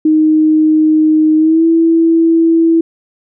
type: tone with pitch glide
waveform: sine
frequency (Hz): 311.1 to 329.2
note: D#4 to E4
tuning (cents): 0 to -2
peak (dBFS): -6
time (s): 0.05-2.81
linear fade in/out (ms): 5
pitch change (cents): +98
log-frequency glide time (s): 1.37-1.65
effects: none